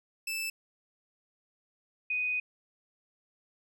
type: tone pair in turn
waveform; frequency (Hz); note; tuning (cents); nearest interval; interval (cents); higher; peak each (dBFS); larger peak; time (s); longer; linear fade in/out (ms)
sawtooth / sine; 2637 / 2492; E7 / D#7; 0 / +2; minor second; 98; first; -29 / -28; second; 0.27-0.5 / 2.1-2.4; second; 5
effects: none